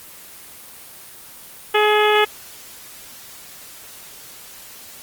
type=harmonic tone; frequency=422.3 Hz; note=G#4; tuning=29 cents sharp; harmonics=1 / 2 / 3 / 4 / 5 / 6 / 7 / 8; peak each=-16 / -19 / -21 / -22 / -23 / -24 / -24 / -25 dBFS; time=1.74-2.25 s; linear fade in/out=10 ms; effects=white hiss -40 dBFS RMS until 5.02 s + Opus 24 kbps